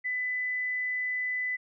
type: tone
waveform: sine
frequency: 2000 Hz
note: B6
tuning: 21 cents sharp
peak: -28 dBFS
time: 0.04-1.57 s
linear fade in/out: 20 ms
effects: none